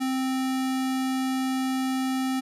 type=tone; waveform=square; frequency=261.6 Hz; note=C4; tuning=in tune; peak=-25 dBFS; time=0-2.41 s; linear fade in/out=20 ms; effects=resampled to 32000 Hz